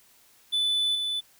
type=tone with level steps; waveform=triangle; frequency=3492 Hz; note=A7; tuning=14 cents flat; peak=-21 / -25 dBFS; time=0.52-1.21 s; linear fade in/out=20 ms; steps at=0.95 s; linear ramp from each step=2 ms; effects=white hiss -59 dBFS RMS until 1.39 s